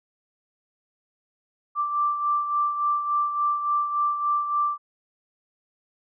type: beating tone pair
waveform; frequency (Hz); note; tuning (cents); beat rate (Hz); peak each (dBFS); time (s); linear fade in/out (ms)
sine; 1174.7 / 1178.2; D6 / D6; 0 / +5; 3.5; -22 / -30; 1.75-4.78; 50
effects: none